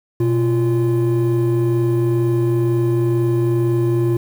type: tone pair together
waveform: triangle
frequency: 122.5 / 345.4 Hz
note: B2 / F4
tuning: -14 / -19 cents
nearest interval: octave + tritone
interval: 1795 cents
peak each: -14 dBFS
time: 0.2-4.17 s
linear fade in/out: 5 ms
effects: tanh soft clip ceiling -8 dBFS + 7-bit